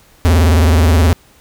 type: tone with vibrato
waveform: square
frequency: 81.8 Hz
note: E2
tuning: 13 cents flat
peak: -8 dBFS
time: 0.25-1.13 s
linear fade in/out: 0 ms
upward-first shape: sine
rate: 19 Hz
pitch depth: 180 cents each way
effects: pink hiss -48 dBFS RMS until 1.4 s